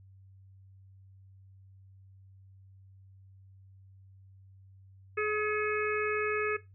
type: harmonic tone with a mistuned harmonic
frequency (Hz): 423.5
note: G#4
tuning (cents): +34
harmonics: 1 / 3 / 4 / 5 / 6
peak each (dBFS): -30 / -35 / -36 / -37 / -38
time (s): 5.17-6.57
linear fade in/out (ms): 10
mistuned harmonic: 5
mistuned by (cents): +50
effects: noise-tail reverb RT60 0.2 s tail -17 dB re dry + added 96 Hz sine -53 dBFS peak until 6.74 s